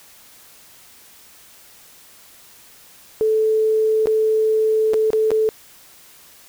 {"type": "tone with dropouts", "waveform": "sine", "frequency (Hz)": 436.9, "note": "A4", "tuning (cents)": -12, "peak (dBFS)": -14, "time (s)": [3.21, 5.49], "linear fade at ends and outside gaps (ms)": 0, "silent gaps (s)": [[4.058, 4.071], [4.935, 4.941], [5.104, 5.132], [5.306, 5.316]], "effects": ["white hiss -47 dBFS RMS until 6.48 s"]}